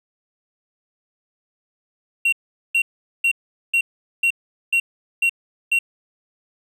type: tone bursts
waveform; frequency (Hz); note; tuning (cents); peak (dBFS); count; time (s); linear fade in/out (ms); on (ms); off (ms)
triangle; 2742; F7; -32; -13; 8; 2.25-5.79; 5; 75; 420
effects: none